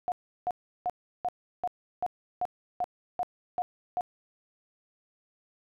sine tone bursts, 720 Hz, F#5, 47 cents flat, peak -26 dBFS, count 11, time 0.08-4.009 s, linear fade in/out 0 ms, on 39 ms, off 350 ms, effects none

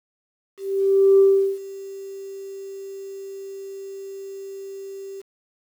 sine tone with ADSR envelope, 390.8 Hz, G4, 5 cents flat, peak -9 dBFS, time 0.57-5.22 s, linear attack 620 ms, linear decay 390 ms, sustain -23 dB, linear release 18 ms, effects tanh soft clip ceiling -6 dBFS + 8-bit

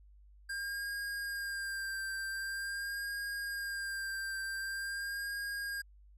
square tone with vibrato, 1600 Hz, G6, 35 cents sharp, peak -37 dBFS, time 0.49-5.82 s, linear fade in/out 10 ms, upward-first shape sine, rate 0.45 Hz, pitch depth 29 cents each way, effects added 50 Hz sine -56 dBFS peak until 6.17 s + resampled to 32000 Hz

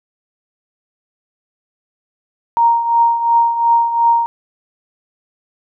sine tone with tremolo, 932.3 Hz, A#5, in tune, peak -7 dBFS, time 2.57-4.26 s, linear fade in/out 0 ms, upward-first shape triangle, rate 2.8 Hz, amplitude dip 70%, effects none

